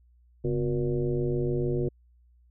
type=tone with frequency modulation; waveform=sine; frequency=249.5 Hz; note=B3; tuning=18 cents sharp; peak=-24 dBFS; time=0.44-1.89 s; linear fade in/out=10 ms; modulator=113 Hz; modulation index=1.9; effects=added 60 Hz sine -57 dBFS peak until 2.5 s